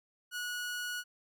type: tone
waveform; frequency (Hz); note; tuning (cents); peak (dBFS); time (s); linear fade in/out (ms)
sawtooth; 1460; F#6; -24; -32; 0.31-1.04; 50
effects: none